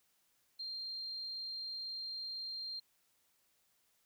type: tone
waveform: sine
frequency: 4186 Hz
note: C8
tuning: in tune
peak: -40 dBFS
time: 0.59-2.8 s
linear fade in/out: 10 ms
effects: white hiss -75 dBFS RMS until 4.05 s